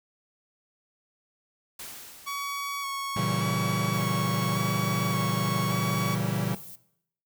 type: noise with exponential decay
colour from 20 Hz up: white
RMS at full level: -39 dBFS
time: 1.79-3.5 s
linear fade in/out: 5 ms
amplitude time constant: 370 ms
type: tone with vibrato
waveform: sawtooth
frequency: 1117 Hz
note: C#6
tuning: 13 cents sharp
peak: -27 dBFS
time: 2.26-6.16 s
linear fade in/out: 20 ms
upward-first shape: square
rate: 0.87 Hz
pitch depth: 17 cents each way
type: chord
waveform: 45% pulse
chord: A# diminished seventh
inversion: none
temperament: equal with one note detuned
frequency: 116.54 / 138.59 / 164.81 / 192.3 Hz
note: A#2 / C#3 / E3 / G3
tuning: 0 / 0 / 0 / -33 cents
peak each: -32 dBFS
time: 3.16-6.55 s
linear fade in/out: 5 ms
type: noise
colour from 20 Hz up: violet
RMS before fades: -44 dBFS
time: 3.93-6.76 s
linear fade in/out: 10 ms
effects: noise-tail reverb RT60 0.7 s tail -17 dB re dry